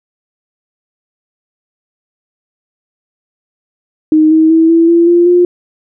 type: tone with pitch steps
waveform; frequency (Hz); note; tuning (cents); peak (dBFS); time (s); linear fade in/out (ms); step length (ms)
sine; 311.1 / 317.8 / 324.7 / 331.7 / 338.9 / 346.2 / 353.7; D#4 / D#4 / E4 / E4 / E4 / F4 / F4; 0 / +37 / -26 / +11 / +48 / -15 / +22; -4; 4.12-5.45; 2; 190
effects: none